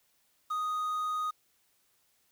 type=tone with quantisation; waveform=triangle; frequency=1244.5 Hz; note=D#6; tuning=in tune; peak=-28 dBFS; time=0.5-1.31 s; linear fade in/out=10 ms; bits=9; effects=white hiss -71 dBFS RMS until 2.31 s